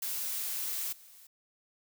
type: noise with level steps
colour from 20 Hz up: blue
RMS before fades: -35 / -55 dBFS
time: 0.02-1.27 s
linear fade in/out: 5 ms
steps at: 0.92 s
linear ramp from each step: 10 ms
effects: none